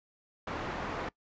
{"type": "low-pass noise", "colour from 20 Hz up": "white", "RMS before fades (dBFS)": -37, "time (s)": [0.47, 1.09], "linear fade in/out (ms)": 5, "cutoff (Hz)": 1200, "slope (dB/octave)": 12, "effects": ["noise-tail reverb RT60 0.1 s tail -22 dB re dry", "resampled to 16000 Hz"]}